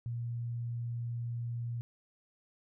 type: tone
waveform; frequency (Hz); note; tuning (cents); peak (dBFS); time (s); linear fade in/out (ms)
sine; 118.4; A#2; +27; -34; 0.06-1.81; 0
effects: none